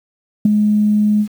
sine tone with ADSR envelope, 210.1 Hz, G#3, 20 cents sharp, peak -3 dBFS, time 0.45-1.28 s, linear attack 6 ms, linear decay 10 ms, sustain -7 dB, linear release 76 ms, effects tanh soft clip ceiling -2 dBFS + 7-bit

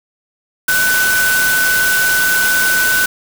sine tone in noise, 1500 Hz, F#6, 23 cents sharp, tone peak -12 dBFS, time 0.68-3.06 s, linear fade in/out 5 ms, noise white, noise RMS -18 dBFS, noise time 0.68-3.06 s, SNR +3 dB, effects none

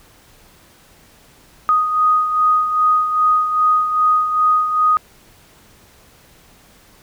sine beating tone pair, 1244.5 / 1247 Hz, D#6 / D#6, 0 / +3 cents, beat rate 2.5 Hz, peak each -13 / -21 dBFS, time 1.69-4.97 s, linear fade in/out 0 ms, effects pink hiss -49 dBFS RMS until 7.02 s

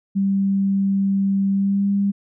sine tone with pitch glide, 196 to 199.54 Hz, G3 to G3, 0 to +31 cents, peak -16 dBFS, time 0.15-2.12 s, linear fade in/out 20 ms, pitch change +31 cents, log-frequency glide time 1.53-1.87 s, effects none

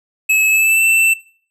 square tone with pitch glide, 2586 to 2671 Hz, E7 to E7, -34 to +22 cents, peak -11 dBFS, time 0.29-1.14 s, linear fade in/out 10 ms, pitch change +56 cents, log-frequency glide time 0.49-0.82 s, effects noise-tail reverb RT60 0.5 s tail -21 dB re dry

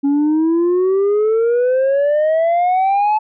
sine exponential sweep, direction up, 277.2 to 869 Hz, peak -9 dBFS, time 0.03-3.19 s, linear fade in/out 20 ms, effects tanh soft clip ceiling -11 dBFS

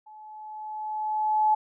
sine tone with level ramp, 858 Hz, A5, 44 cents flat, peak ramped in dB -45 to -17 dBFS, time 0.06-1.55 s, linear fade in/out 10 ms, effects none

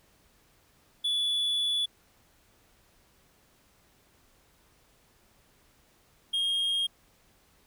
triangle tone pair in turn, 3435 / 3242 Hz, A7 / G#7, -42 / -42 cents, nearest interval minor second, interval 100 cents, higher first, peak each -24 dBFS, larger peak neither, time 1.04-1.86 / 6.33-6.87 s, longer first, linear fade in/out 10 ms, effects pink hiss -64 dBFS RMS until 7.66 s

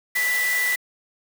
sine tone in noise, 1975.5 Hz, B6, in tune, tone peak -20 dBFS, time 0.15-0.76 s, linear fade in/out 10 ms, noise white, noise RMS -29 dBFS, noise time 0.15-0.76 s, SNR +6 dB, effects high-pass 400 Hz 12 dB/octave

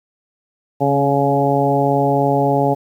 harmonic tone with a mistuned harmonic, 140.3 Hz, C#3, 21 cents sharp, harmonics 1 / 2 / 3 / 4 / 5 / 6, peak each -20 / -20 / -20 / -20 / -20 / -20 dBFS, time 0.8-2.75 s, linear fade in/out 20 ms, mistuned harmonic 2, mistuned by -17 cents, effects 8-bit

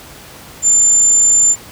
sine tone, 7170 Hz, A8, 32 cents sharp, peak -7 dBFS, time 0.62-1.56 s, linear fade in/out 50 ms, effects pink hiss -36 dBFS RMS until 1.71 s + high-pass 60 Hz 12 dB/octave

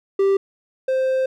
triangle tone pair in turn, 391.9 / 523.1 Hz, G4 / C5, 0 / -1 cents, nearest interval perfect fourth, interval 499 cents, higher second, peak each -12 / -15 dBFS, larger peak first, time 0.19-0.37 / 0.88-1.26 s, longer second, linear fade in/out 5 ms, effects none

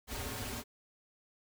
pink noise with comb filter, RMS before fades -40 dBFS, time 0.07-0.64 s, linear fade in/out 50 ms, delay 6 ms, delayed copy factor -1, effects none

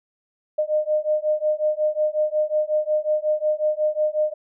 sine beating tone pair, 608 / 613.5 Hz, D#5 / D#5, -40 / -25 cents, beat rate 5.5 Hz, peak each -22 dBFS, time 0.58-4.34 s, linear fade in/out 10 ms, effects none

